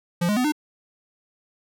square tone with pitch steps, 173.4 / 208.6 / 251 / 301.9 Hz, F3 / G#3 / B3 / D4, -12 / +8 / +28 / +48 cents, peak -20 dBFS, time 0.21-0.522 s, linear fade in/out 10 ms, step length 78 ms, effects none

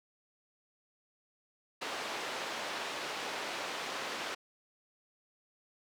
pink band-pass noise, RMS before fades -39 dBFS, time 1.81-4.35 s, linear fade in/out 10 ms, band 470 to 4600 Hz, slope 12 dB/octave, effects none

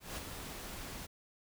pink noise with ADSR envelope, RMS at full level -40 dBFS, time 0-1.07 s, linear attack 170 ms, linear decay 26 ms, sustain -5 dB, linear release 21 ms, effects none

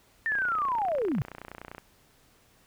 sine linear sweep, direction down, 1822 to 110 Hz, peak -25 dBFS, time 0.26-1.22 s, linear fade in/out 0 ms
click train, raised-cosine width 0.5 ms, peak -25 dBFS, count 45, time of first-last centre 0.32-1.782 s, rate 30.1 Hz
effects pink hiss -62 dBFS RMS until 2.66 s

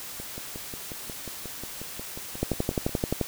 two click trains, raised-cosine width 2 ms, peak -24 / -11 dBFS, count 16 / 10, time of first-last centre 0.2-2.893 / 2.43-3.213 s, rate 5.57 / 11.5 Hz, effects white hiss -39 dBFS RMS until 3.27 s

